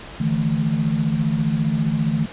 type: chord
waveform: sine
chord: D suspended second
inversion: none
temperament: equal with one note detuned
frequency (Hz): 149.92 / 164.81 / 220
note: D3 / E3 / A3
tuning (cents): +36 / 0 / 0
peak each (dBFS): -22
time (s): 0.2-2.26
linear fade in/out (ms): 5
effects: pink hiss -37 dBFS RMS until 2.32 s + resampled to 8000 Hz